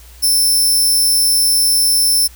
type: tone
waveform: 15% pulse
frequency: 5330 Hz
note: E8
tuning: 18 cents sharp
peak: -5 dBFS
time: 0.22-2.28 s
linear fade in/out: 20 ms
effects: added 60 Hz sine -38 dBFS peak until 2.35 s + white hiss -44 dBFS RMS until 2.35 s